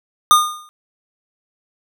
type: tone with exponential decay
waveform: square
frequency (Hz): 1219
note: D#6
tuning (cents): -36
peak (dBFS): -5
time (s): 0.31-0.69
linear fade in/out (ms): 0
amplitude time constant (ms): 81
effects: none